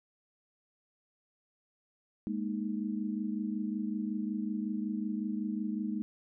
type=chord; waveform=sine; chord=Ab suspended second; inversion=none; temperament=equal; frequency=207.7 / 233.1 / 311.1 Hz; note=Ab3 / Bb3 / Eb4; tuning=0 / 0 / 0 cents; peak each=-34 / -37 / -38 dBFS; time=2.27-6.02 s; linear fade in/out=0 ms; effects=none